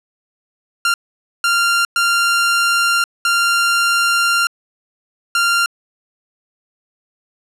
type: tone bursts at uneven times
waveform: sawtooth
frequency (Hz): 1389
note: F6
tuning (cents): -10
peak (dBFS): -9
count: 5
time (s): 0.85-0.94 / 1.44-1.85 / 1.96-3.04 / 3.25-4.47 / 5.35-5.66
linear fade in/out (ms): 2
effects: low-pass 11000 Hz 12 dB/octave